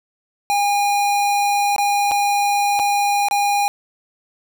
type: tone with dropouts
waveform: square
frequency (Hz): 813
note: G#5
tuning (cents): -37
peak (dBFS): -16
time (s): 0.5-3.68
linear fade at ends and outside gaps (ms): 0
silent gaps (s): 1.762-1.782 / 2.112-2.117 / 2.792-2.797 / 3.285-3.311
effects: none